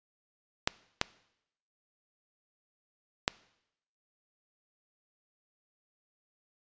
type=clicks; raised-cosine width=0.2 ms; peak=-7 dBFS; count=3; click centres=0.675 / 1.014 / 3.279 s; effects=noise-tail reverb RT60 0.8 s tail -21 dB re dry + resampled to 16000 Hz